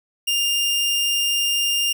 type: tone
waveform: sawtooth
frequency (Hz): 2804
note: F7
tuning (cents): +6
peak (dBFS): -15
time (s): 0.27-1.93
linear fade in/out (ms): 10
effects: none